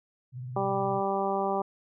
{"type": "tone with vibrato", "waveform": "sine", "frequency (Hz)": 125.9, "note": "B2", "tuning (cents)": 34, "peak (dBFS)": -35, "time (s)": [0.32, 1.02], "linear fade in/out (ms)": 50, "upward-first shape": "sine", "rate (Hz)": 19, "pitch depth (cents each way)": 87}
{"type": "harmonic tone", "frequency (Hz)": 196, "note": "G3", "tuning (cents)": 0, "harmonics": [1, 2, 3, 4, 5, 6], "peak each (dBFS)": [-35, -31, -33, -30, -35, -36], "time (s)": [0.56, 1.62], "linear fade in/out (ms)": 5}
{"effects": []}